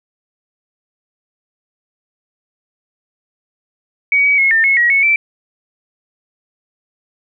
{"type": "tone with pitch steps", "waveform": "sine", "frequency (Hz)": [2255, 2271, 2171, 1803, 2183, 1906, 2205, 2332], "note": ["C#7", "C#7", "C#7", "A6", "C#7", "A#6", "C#7", "D7"], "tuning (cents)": [29, 41, -37, 42, -27, 38, -10, -13], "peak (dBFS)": -9, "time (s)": [4.12, 5.16], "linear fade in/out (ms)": 2, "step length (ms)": 130, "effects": []}